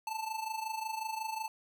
square tone with amplitude modulation, 880 Hz, A5, in tune, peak -33 dBFS, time 0.07-1.48 s, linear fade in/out 2 ms, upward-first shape sine, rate 25.5 Hz, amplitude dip 70%, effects none

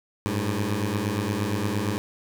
15% pulse beating tone pair, 99 / 107.6 Hz, G2 / A2, +18 / -38 cents, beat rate 8.6 Hz, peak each -21 dBFS, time 0.26-1.98 s, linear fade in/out 0 ms, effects none

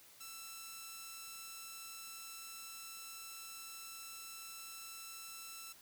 5% pulse tone, 1332 Hz, E6, 18 cents sharp, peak -36 dBFS, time 0.2-5.73 s, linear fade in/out 10 ms, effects white hiss -61 dBFS RMS until 5.81 s

